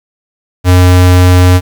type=tone; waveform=square; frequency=90.4 Hz; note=F#2; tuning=40 cents flat; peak=-3 dBFS; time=0.64-1.61 s; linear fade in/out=50 ms; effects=7-bit